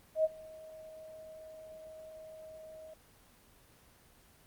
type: tone with ADSR envelope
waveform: sine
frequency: 631 Hz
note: D#5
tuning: 24 cents sharp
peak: -23 dBFS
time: 0.15-2.94 s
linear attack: 93 ms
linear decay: 32 ms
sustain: -24 dB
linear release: 6 ms
effects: pink hiss -62 dBFS RMS until 4.46 s + Opus 24 kbps